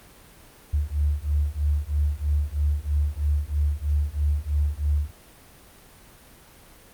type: beating tone pair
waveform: sine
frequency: 72 / 75.1 Hz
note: D2 / D2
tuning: -34 / +39 cents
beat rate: 3.1 Hz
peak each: -24 dBFS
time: 0.73-5.11 s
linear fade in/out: 10 ms
effects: pink hiss -50 dBFS RMS until 6.93 s + Opus 32 kbps